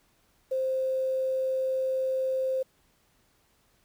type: tone with quantisation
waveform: sine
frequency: 524 Hz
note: C5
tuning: 2 cents sharp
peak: -25 dBFS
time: 0.51-2.63 s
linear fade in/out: 10 ms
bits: 9
effects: pink hiss -67 dBFS RMS until 3.84 s